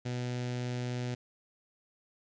sawtooth tone with notch filter, 123.47 Hz, B2, in tune, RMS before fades -35 dBFS, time 0.05-1.15 s, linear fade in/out 10 ms, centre 1100 Hz, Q 1.6, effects resampled to 16000 Hz + 11-bit

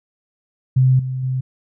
sine tone with level steps, 129.7 Hz, C3, 15 cents flat, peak -10 / -21 / -18 dBFS, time 0.76-1.41 s, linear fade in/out 10 ms, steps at 0.99 / 1.23 s, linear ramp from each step 5 ms, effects none

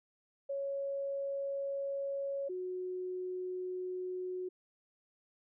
sine tone pair in turn, 554.4 / 366.5 Hz, C#5 / F#4, 0 / -16 cents, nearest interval perfect fifth, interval 716 cents, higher first, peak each -34 / -36 dBFS, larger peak first, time 0.49-2.49 / 2.49-4.49 s, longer neither, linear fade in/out 10 ms, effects none

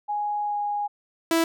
sine tone with pitch glide, 830.6 to 824.9 Hz, G#5 to G#5, 0 to -12 cents, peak -24 dBFS, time 0.08-0.88 s, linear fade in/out 20 ms, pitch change -12 cents, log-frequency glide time 0.44-0.57 s
sawtooth tone, 329.6 Hz, E4, in tune, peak -15 dBFS, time 1.31-1.44 s, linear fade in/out 2 ms
effects none

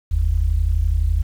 sine tone pair together, 46.8 / 78.7 Hz, F#1 / D#2, +20 / +20 cents, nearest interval major sixth, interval 900 cents, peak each -18 dBFS, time 0.11-1.23 s, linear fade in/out 10 ms, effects 8-bit

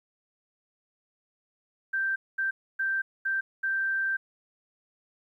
sine tone bursts at uneven times, 1568 Hz, G6, in tune, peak -25 dBFS, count 5, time 1.93-2.16 / 2.38-2.51 / 2.79-3.02 / 3.25-3.41 / 3.63-4.17 s, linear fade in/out 10 ms, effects 11-bit

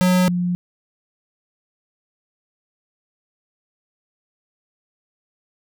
square / sine tone pair in turn, 182.3 / 177.42 Hz, F#3 / F3, -25 / +28 cents, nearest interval unison, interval 47 cents, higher first, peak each -14 / -18 dBFS, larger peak first, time 0.01-0.28 / 0.28-0.55 s, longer neither, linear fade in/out 0 ms, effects none

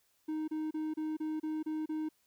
triangle tone bursts, 311.1 Hz, D#4, in tune, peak -31 dBFS, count 8, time 0.28-2.09 s, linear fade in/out 10 ms, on 200 ms, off 30 ms, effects white hiss -73 dBFS RMS until 2.26 s

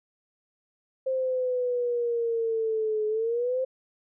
sine exponential two-way sweep, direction down then up, 527 to 425.9 to 527 Hz, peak -24 dBFS, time 1.06-3.65 s, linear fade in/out 10 ms, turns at 3.07 s, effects none

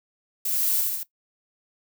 violet noise with echo, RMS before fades -26 dBFS, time 0.45-0.81 s, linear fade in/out 5 ms, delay 74 ms, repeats 3, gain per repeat -2 dB, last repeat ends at 1.032 s, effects noise-tail reverb RT60 0.1 s tail -17 dB re dry

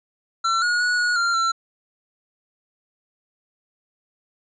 square tone with pitch steps, 1350 / 1444 / 1462 / 1452 / 1387 / 1350 Hz, E6 / F#6 / F#6 / F#6 / F6 / E6, +41 / -43 / -21 / -33 / -12 / +41 cents, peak -19 dBFS, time 0.44-1.52 s, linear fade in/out 10 ms, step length 180 ms, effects resampled to 16000 Hz

